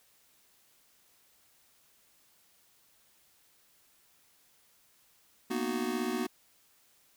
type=chord; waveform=square; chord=B major seventh; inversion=third; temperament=just; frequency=231.5 / 246.9 / 308.7 / 370.4 Hz; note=A#3 / B3 / D#4 / F#4; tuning=-12 / 0 / -14 / +2 cents; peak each=-38 / -36 / -39 / -36 dBFS; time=5.5-6.27 s; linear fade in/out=10 ms; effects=white hiss -66 dBFS RMS until 7.16 s